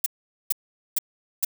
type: noise bursts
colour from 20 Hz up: violet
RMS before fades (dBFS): -21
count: 4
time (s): 0.04-1.448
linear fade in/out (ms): 5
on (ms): 22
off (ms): 440
effects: none